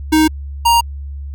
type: tone pair in turn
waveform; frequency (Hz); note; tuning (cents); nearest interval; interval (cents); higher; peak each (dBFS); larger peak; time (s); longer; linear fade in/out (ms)
square; 312.3 / 935.8; D#4 / A#5; +7 / +6; octave + perfect fifth; 1899; second; -9; neither; 0.12-0.28 / 0.65-0.81; neither; 10
effects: added 70 Hz sine -24 dBFS peak until 1.34 s